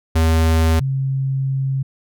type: tone pair in turn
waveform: square / sine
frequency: 80.9 / 134.61 Hz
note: E2 / C3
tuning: -32 / +50 cents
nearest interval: major sixth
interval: 882 cents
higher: second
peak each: -13 / -17 dBFS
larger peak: first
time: 0.15-0.8 / 0.8-1.83 s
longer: second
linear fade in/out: 10 ms
effects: none